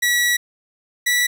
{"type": "tone pair in turn", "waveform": "sawtooth", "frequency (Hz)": [1936, 1954], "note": ["B6", "B6"], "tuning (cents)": [-35, -19], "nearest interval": "unison", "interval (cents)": 16, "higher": "second", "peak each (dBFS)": -12, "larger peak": "neither", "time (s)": [[0.02, 0.37], [1.06, 1.27]], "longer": "first", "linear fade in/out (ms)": 10, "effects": []}